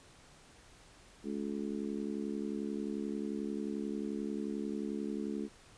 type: harmonic tone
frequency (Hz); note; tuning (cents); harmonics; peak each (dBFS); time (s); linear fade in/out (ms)
71.3; C#2; +49; 3 / 4 / 5 / 6; -38 / -40 / -42 / -44; 1.23-5.49; 50
effects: pink hiss -59 dBFS RMS until 5.77 s + resampled to 22050 Hz